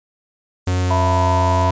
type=high-pass noise; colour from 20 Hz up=white; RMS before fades=-35 dBFS; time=0.66-1.65 s; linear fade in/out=20 ms; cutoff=5900 Hz; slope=24 dB/octave
type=tone with pitch glide; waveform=45% pulse; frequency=91.1 to 90 Hz; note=F#2 to F#2; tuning=-26 to -47 cents; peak=-16 dBFS; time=0.67-1.71 s; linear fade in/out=5 ms; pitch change=-21 cents; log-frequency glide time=0.79-1.04 s
type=chord; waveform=sine; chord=E suspended fourth; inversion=none; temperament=equal with one note detuned; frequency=659.3 / 901.6 / 987.8 Hz; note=E5 / A5 / B5; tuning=0 / +42 / 0 cents; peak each=-21 / -23 / -19 dBFS; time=0.9-1.71 s; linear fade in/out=10 ms
effects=resampled to 16000 Hz